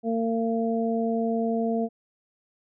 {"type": "harmonic tone", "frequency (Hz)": 227.8, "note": "A#3", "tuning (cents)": -40, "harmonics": [1, 2, 3], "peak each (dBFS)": [-25, -28, -30], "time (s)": [0.03, 1.89], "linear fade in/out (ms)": 50, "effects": []}